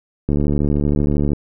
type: click train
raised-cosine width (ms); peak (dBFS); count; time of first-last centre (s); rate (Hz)
3; -6; 77; 0.29-1.333; 72.9
effects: none